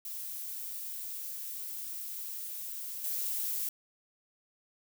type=noise with level steps; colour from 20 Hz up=violet; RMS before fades=-40 / -34 dBFS; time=0.05-3.69 s; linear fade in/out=2 ms; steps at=3.04 s; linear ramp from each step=2 ms; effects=none